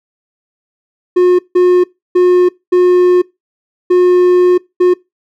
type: tone bursts at uneven times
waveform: triangle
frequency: 359.9 Hz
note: F#4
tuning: 48 cents flat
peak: -3 dBFS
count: 6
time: 1.16-1.39 / 1.55-1.84 / 2.15-2.49 / 2.72-3.22 / 3.9-4.58 / 4.8-4.94 s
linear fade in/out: 10 ms
effects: noise-tail reverb RT60 0.2 s tail -22 dB re dry